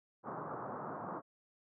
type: band-pass noise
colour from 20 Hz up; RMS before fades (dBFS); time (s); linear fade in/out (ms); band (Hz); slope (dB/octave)
white; -43; 0.23-1.22; 50; 110 to 1300; 48
effects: none